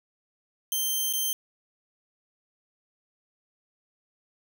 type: tone with dropouts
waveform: 5% pulse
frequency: 3136 Hz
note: G7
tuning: in tune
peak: -17 dBFS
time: 0.72-1.33 s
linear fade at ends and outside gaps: 1 ms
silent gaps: 1.127-1.135 s
effects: 9-bit